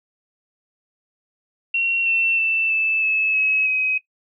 sine tone with pitch steps, 2733 / 2698 / 2664 / 2631 / 2598 / 2565 / 2532 Hz, F7 / E7 / E7 / E7 / E7 / E7 / D#7, -38 / +40 / +18 / -4 / -26 / -48 / +30 cents, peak -17 dBFS, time 1.74-3.98 s, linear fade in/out 5 ms, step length 320 ms, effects noise-tail reverb RT60 0.1 s tail -18 dB re dry

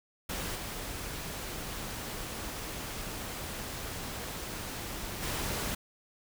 pink noise with level steps, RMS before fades -36 / -39 / -34 dBFS, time 0.29-5.75 s, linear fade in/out 5 ms, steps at 0.55 / 5.22 s, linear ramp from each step 10 ms, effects none

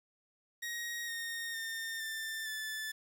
sawtooth tone with pitch steps, 1884 / 1849.5 / 1815.6 / 1782.4 / 1749.7 Hz, A#6 / A#6 / A#6 / A6 / A6, +18 / -14 / -46 / +22 / -10 cents, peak -34 dBFS, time 0.62-2.92 s, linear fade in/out 10 ms, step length 460 ms, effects 10-bit

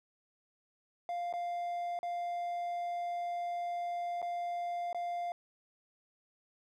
triangle tone with dropouts, 698.5 Hz, F5, in tune, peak -32 dBFS, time 1.09-5.32 s, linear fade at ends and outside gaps 1 ms, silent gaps 1.327-1.337 / 1.99-2.03 / 4.218-4.226 / 4.929-4.946 s, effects none

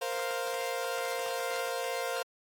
sawtooth chord, Bb suspended second, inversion none, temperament equal, 466.2 / 523.3 / 698.5 Hz, Bb4 / C5 / F5, 0 / 0 / 0 cents, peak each -33 / -31 / -33 dBFS, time 0.01-2.23 s, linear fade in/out 10 ms, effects AAC 64 kbps

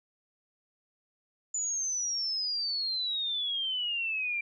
sine exponential sweep, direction down, 7040 to 2349 Hz, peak -29 dBFS, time 1.54-4.41 s, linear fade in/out 5 ms, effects none

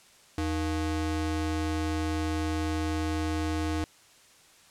square ring-modulated tone, 196 Hz, G3, in tune, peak -25 dBFS, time 0.38-3.84 s, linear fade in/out 0 ms, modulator 114 Hz, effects white hiss -57 dBFS RMS until 4.7 s + low-pass 9000 Hz 12 dB/octave

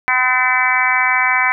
harmonic tone, 254.3 Hz, C4, 49 cents flat, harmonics 3 / 4 / 5 / 6 / 7 / 8 / 9, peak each -23 / -19 / -24 / -21 / -21 / -18 / -18 dBFS, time 0.08-1.52 s, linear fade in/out 0 ms, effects none

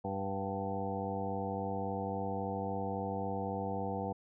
harmonic tone with a mistuned harmonic, 98 Hz, G2, in tune, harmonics 1 / 2 / 3 / 4 / 5 / 7 / 8 / 9, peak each -42 / -40 / -45 / -46 / -40 / -43 / -41 / -44 dBFS, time 0.04-4.13 s, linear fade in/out 10 ms, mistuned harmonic 8, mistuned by -32 cents, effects none

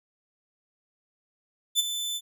sawtooth tone with ADSR envelope, 3520 Hz, A7, in tune, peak -15 dBFS, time 1.75-2.21 s, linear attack 43 ms, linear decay 21 ms, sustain -11 dB, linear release 49 ms, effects none

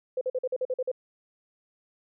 sine tone bursts, 510 Hz, C5, 44 cents flat, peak -25 dBFS, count 9, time 0.17-0.916 s, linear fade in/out 5 ms, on 42 ms, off 46 ms, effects none

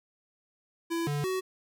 square tone with pitch steps, 334.4 / 145.5 / 374.6 Hz, E4 / D3 / F#4, +25 / -16 / +21 cents, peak -29 dBFS, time 0.9-1.41 s, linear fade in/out 20 ms, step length 170 ms, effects none

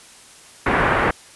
white low-pass noise, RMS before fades -18 dBFS, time 0.66-1.11 s, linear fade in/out 5 ms, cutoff 1800 Hz, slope 24 dB/octave, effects white hiss -45 dBFS RMS until 1.35 s + resampled to 24000 Hz

